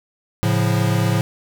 square chord, A augmented, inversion none, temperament equal, 110 / 138.59 / 174.61 Hz, A2 / C#3 / E#3, 0 / 0 / 0 cents, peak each -19 / -23 / -22 dBFS, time 0.43-1.21 s, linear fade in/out 0 ms, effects none

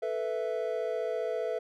triangle chord, A suspended second, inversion none, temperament just, 440 / 495 / 660 Hz, A4 / B4 / E5, 0 / +4 / +2 cents, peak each -32 dBFS, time 0.02-1.59 s, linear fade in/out 10 ms, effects none

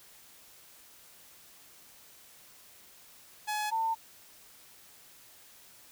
sawtooth / sine tone pair in turn, 846 / 899.1 Hz, G#5 / A5, +32 / +37 cents, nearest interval minor second, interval 105 cents, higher second, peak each -27 dBFS, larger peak neither, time 3.47-3.71 / 3.71-3.95 s, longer neither, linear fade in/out 20 ms, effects white hiss -56 dBFS RMS until 5.91 s

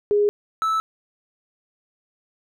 sine / triangle tone pair in turn, 412.8 / 1310.6 Hz, G#4 / E6, -10 / -10 cents, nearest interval octave + minor sixth, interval 2000 cents, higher second, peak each -15 / -17 dBFS, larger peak first, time 0.11-0.29 / 0.62-0.8 s, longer neither, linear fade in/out 0 ms, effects none

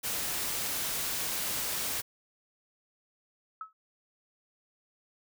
white noise, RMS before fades -33 dBFS, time 0.03-2.02 s, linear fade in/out 20 ms
sine tone with exponential decay, 1293 Hz, E6, 34 cents flat, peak -33 dBFS, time 3.61-3.73 s, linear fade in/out 2 ms, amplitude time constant 26 ms
effects none

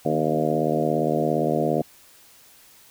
harmonic tone with a mistuned harmonic, 77.4 Hz, D#2, 9 cents flat, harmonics 2 / 3 / 4 / 5 / 6 / 7 / 8 / 9, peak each -28 / -28 / -28 / -28 / -28 / -28 / -28 / -28 dBFS, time 0.05-1.82 s, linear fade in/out 5 ms, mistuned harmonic 3, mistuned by +35 cents, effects white hiss -52 dBFS RMS until 2.9 s

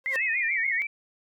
sawtooth tone with exponential growth, 533 Hz, C5, 32 cents sharp, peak -25 dBFS, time 0.04-0.16 s, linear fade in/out 1 ms, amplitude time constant 25 ms
sine tone with vibrato, 1975.5 Hz, B6, in tune, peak -25 dBFS, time 0.06-0.82 s, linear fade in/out 0 ms, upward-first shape sine, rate 6.9 Hz, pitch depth 160 cents each way
sine linear two-way sweep, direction down then up, 2637 to 2173 to 2341 Hz, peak -28 dBFS, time 0.16-0.87 s, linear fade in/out 5 ms, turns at 0.71 s
effects none

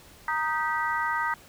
harmonic tone with a mistuned harmonic, 310.7 Hz, D#4, 2 cents flat, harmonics 3 / 4 / 5 / 6, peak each -29 / -30 / -31 / -32 dBFS, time 0.28-1.34 s, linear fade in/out 2 ms, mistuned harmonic 6, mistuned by +76 cents, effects pink hiss -52 dBFS RMS until 1.48 s

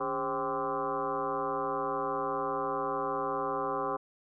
sine tone with frequency modulation, 781 Hz, G5, 7 cents flat, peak -29 dBFS, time 0-3.97 s, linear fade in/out 10 ms, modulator 125 Hz, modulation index 3.7, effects none

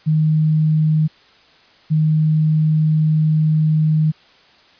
sine tone pair in turn, 155.56 / 155.56 Hz, D#3 / D#3, 0 / 0 cents, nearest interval unison, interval 0 cents, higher neither, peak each -12 dBFS, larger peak neither, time 0.06-1.08 / 1.9-4.12 s, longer second, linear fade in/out 20 ms, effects white hiss -50 dBFS RMS until 4.79 s + resampled to 11025 Hz

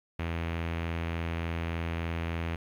sawtooth tone with low-pass filter, 83.4 Hz, E2, 21 cents sharp, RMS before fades -33 dBFS, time 0.19-2.56 s, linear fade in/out 5 ms, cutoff 2500 Hz, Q 2.4, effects 10-bit

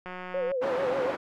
click train, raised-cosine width 0.5 ms, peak -24 dBFS, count 84, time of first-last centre 0.06-0.516 s, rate 182 Hz
sine tone with vibrato, 523.3 Hz, C5, in tune, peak -26 dBFS, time 0.34-1.11 s, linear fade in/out 5 ms, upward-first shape sine, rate 6.8 Hz, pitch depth 98 cents each way
pink band-pass noise, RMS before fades -33 dBFS, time 0.61-1.17 s, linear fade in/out 20 ms, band 320 to 1500 Hz, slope 12 dB/octave
effects none

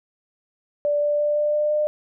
sine tone with pitch steps, 585 / 588.4 / 591.8 / 595.2 / 598.7 / 602.1 Hz, D5 / D5 / D5 / D5 / D5 / D5, -7 / +3 / +13 / +23 / +33 / +43 cents, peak -18 dBFS, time 0.85-1.87 s, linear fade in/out 0 ms, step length 170 ms, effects none

